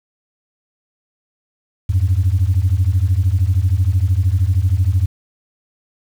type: beating tone pair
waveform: sine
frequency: 86.3 / 99.3 Hz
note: F2 / G2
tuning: -20 / +23 cents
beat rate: 13 Hz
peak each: -14 dBFS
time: 1.89-5.06 s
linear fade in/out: 10 ms
effects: tanh soft clip ceiling -7 dBFS + 7-bit